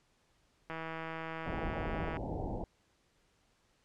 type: click train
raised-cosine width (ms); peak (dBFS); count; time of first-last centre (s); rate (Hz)
0.5; -26; 239; 0.7-2.169; 162
type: low-pass noise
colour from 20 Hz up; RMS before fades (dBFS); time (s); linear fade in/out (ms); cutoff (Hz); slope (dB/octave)
pink; -38; 1.46-2.64; 2; 900; 96
effects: pink hiss -72 dBFS RMS until 3.84 s + low-pass 8000 Hz 12 dB/octave